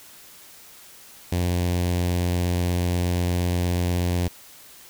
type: tone with notch filter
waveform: sawtooth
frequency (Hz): 88.4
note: F2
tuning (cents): +22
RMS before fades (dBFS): -23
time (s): 1.32-4.28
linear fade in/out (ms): 5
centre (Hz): 1300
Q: 1.3
effects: white hiss -47 dBFS RMS until 4.89 s